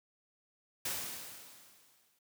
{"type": "noise with exponential decay", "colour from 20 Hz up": "white", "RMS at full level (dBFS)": -35, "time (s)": [0.85, 2.19], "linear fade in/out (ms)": 5, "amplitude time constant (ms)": 290, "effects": ["high-pass 80 Hz 12 dB/octave"]}